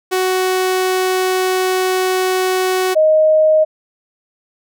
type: tone pair in turn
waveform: sawtooth / sine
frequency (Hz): 372 / 623.8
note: F#4 / D#5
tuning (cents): +9 / +4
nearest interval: major sixth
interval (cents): 895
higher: second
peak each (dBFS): -10 / -8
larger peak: second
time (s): 0.11-2.95 / 2.95-3.65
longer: first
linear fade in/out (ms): 20
effects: none